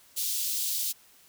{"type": "high-pass noise", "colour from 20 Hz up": "white", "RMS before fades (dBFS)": -30, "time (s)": [0.16, 0.93], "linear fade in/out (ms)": 20, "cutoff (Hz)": 3400, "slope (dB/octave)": 24, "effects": ["white hiss -58 dBFS RMS until 1.28 s"]}